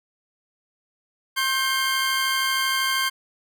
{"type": "tone pair together", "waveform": "20% pulse", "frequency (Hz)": [1069.6, 1568], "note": ["C6", "G6"], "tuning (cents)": [38, 0], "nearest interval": "perfect fifth", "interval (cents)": 662, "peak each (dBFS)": -19, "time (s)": [1.36, 3.1], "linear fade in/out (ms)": 20, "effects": []}